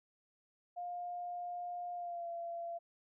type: tone with pitch glide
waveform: sine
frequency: 707 to 682.1 Hz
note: F5 to F5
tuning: +21 to -41 cents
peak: -39 dBFS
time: 0.76-2.79 s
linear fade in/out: 20 ms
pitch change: -62 cents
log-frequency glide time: 1.94-2.28 s
effects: none